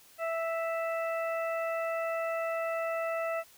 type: harmonic tone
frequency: 659.3 Hz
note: E5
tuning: in tune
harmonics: 1 / 2 / 3 / 4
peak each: -31 / -37 / -41 / -43 dBFS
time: 0.18-3.44 s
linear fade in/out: 50 ms
effects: white hiss -58 dBFS RMS until 3.57 s